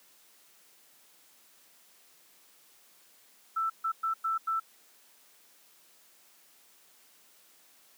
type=tone bursts at uneven times; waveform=sine; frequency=1326 Hz; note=E6; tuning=10 cents sharp; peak=-27 dBFS; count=5; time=3.56-3.7 / 3.84-3.92 / 4.03-4.14 / 4.24-4.38 / 4.47-4.6 s; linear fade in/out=10 ms; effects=white hiss -61 dBFS RMS until 7.97 s + high-pass 200 Hz 12 dB/octave